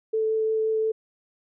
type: tone with vibrato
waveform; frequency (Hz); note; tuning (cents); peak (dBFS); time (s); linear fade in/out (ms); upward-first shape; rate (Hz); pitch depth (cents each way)
sine; 439.5; A4; -2; -21; 0.13-0.92; 10; triangle; 5.7; 8
effects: none